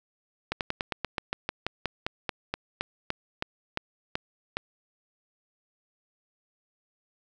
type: slowing click train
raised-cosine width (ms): 0.3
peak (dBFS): -12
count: 20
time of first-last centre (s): 0.52-4.57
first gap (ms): 88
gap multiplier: 1.09
effects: none